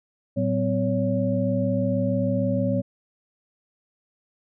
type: tone cluster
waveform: sine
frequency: 112.9 / 188.7 / 255.2 / 561 Hz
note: A2 / F#3 / C4 / C#5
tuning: +45 / +34 / -43 / +21 cents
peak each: -26 dBFS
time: 0.36-2.82 s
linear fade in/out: 20 ms
effects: none